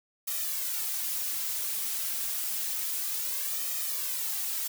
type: noise with flanger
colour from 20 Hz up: blue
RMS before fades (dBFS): -32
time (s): 0.27-4.68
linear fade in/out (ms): 10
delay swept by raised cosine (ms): 1.6 to 4.5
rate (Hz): 0.29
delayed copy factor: +0.85
effects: none